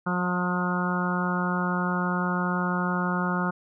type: harmonic tone with a mistuned harmonic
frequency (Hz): 179.4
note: F3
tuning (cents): +47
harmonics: 1 / 2 / 3 / 4 / 5 / 6 / 7 / 8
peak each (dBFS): -26 / -35 / -37 / -37 / -34 / -35 / -32 / -32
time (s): 0.06-3.51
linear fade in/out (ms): 10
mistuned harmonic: 6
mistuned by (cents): -19
effects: none